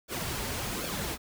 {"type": "noise with flanger", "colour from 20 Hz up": "pink", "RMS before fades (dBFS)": -34, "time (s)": [0.08, 1.18], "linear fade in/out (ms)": 50, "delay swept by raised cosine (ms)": [1, 6.2], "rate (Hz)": 1.3, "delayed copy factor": -0.6, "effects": []}